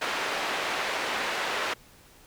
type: band-pass noise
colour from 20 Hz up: white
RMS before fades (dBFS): -30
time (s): 0.01-1.74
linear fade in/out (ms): 10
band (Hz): 360 to 2300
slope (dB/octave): 12
effects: pink hiss -55 dBFS RMS until 2.26 s